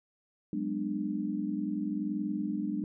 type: chord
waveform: sine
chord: G# half-diminished seventh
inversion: third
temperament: just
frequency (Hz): 186.89 / 207.7 / 249.2 / 299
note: F#3 / G#3 / B3 / D4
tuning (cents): +18 / 0 / +16 / +31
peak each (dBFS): -38 / -34 / -39 / -34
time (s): 0.53-2.84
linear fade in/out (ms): 2
effects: none

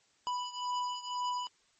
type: beating tone pair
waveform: square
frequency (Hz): 987.8 / 989.8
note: B5 / B5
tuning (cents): 0 / +4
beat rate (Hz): 2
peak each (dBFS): -36 / -39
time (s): 0.27-1.47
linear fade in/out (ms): 0
effects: white hiss -69 dBFS RMS until 1.79 s + MP3 32 kbps

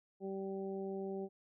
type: harmonic tone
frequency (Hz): 193.7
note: G3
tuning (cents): -20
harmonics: 1 / 2 / 3 / 4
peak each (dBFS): -43 / -40 / -50 / -51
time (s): 0.2-1.29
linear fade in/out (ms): 50
effects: none

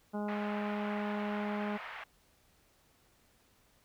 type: harmonic tone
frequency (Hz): 207.7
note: G#3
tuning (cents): 0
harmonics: 1 / 2 / 3 / 4 / 5 / 6 / 7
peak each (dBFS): -35 / -42 / -42 / -43 / -49 / -53 / -52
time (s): 0.13-1.78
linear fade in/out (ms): 20
type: band-pass noise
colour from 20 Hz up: white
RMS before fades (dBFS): -45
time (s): 0.28-2.04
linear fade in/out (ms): 5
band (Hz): 670 to 2300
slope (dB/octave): 24
effects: pink hiss -68 dBFS RMS until 3.84 s

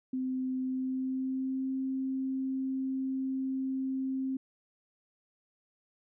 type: tone with pitch glide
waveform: sine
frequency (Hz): 258.6 to 264.5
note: C4 to C4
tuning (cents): -20 to +19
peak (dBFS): -30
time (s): 0.13-4.37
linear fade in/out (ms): 5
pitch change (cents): +39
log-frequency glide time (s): 0.61-1.73
effects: none

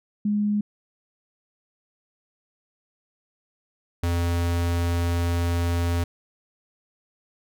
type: tone pair in turn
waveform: sine / square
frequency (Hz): 207.7 / 85.93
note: G#3 / F2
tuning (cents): 0 / -28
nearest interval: octave + minor third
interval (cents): 1528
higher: first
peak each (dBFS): -20 / -22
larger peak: first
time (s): 0.25-0.61 / 4.03-6.04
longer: second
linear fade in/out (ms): 5
effects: none

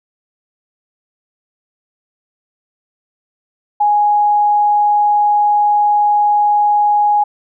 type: tone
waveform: sine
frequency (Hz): 830.6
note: G#5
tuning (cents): 0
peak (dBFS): -9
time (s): 3.8-7.24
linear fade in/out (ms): 10
effects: none

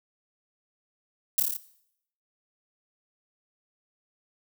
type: noise with echo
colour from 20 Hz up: violet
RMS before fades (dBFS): -21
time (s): 1.38-1.4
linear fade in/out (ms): 2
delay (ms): 28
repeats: 6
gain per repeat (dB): -2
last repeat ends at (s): 1.568
effects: noise-tail reverb RT60 0.7 s tail -17 dB re dry

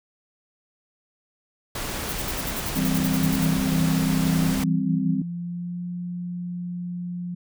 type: noise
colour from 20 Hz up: pink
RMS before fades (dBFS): -30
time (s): 1.75-4.64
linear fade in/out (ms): 5
type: noise bursts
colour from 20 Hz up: violet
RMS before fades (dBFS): -31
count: 15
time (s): 2.09-3.453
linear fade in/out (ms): 0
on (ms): 33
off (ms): 62
type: chord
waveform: sine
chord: C major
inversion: first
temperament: equal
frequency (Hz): 164.81 / 196 / 261.6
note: E3 / G3 / C4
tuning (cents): 0 / 0 / 0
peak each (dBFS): -25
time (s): 2.76-5.22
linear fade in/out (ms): 5
type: tone with pitch glide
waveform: sine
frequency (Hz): 160 to 176.51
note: D#3 to F3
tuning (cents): +49 to +19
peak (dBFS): -28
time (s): 3.22-7.35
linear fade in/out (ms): 10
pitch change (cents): +170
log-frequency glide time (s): 3.35-5.84
effects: none

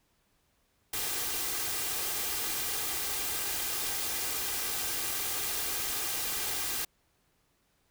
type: noise with comb filter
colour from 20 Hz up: white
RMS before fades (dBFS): -33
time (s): 0.93-6.85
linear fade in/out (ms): 5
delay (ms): 2.5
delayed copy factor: +0.5
effects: pink hiss -72 dBFS RMS until 7.9 s

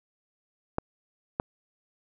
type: clicks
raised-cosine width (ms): 1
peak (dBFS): -12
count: 2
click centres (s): 0.784 / 1.399
effects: none

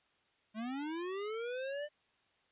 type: linear sweep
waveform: square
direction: up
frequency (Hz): 210.2 to 602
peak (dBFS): -38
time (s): 0.54-1.89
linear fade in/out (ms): 50
effects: white hiss -73 dBFS RMS until 2.51 s + resampled to 8000 Hz

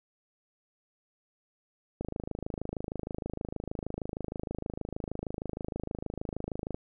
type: click train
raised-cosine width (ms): 2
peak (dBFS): -21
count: 126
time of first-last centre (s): 2.01-6.745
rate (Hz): 26.4
effects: none

